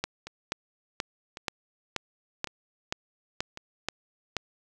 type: two click trains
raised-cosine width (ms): 0.2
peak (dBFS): -11 / -22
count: 10 / 4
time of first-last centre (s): 0.04-4.367 / 0.27-3.574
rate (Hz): 2.08 / 0.908
effects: none